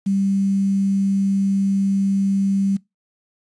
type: tone with quantisation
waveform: sine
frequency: 196 Hz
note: G3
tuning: in tune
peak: -16 dBFS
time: 0.06-2.77 s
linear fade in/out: 10 ms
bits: 7
effects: noise-tail reverb RT60 0.2 s tail -23 dB re dry + resampled to 22050 Hz